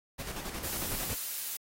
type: noise with tremolo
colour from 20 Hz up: pink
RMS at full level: -38 dBFS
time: 0.18-1.16 s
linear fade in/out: 20 ms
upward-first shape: square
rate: 11 Hz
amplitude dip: 45%
type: noise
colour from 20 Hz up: blue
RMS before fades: -36 dBFS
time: 0.64-1.57 s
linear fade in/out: 5 ms
effects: AAC 48 kbps